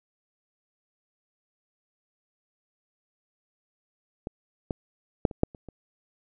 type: clicks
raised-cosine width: 2 ms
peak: -19 / -15 / -6 / -25 / -6 / -30 / -28 dBFS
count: 7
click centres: 4.271 / 4.708 / 5.252 / 5.312 / 5.434 / 5.548 / 5.687 s
effects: none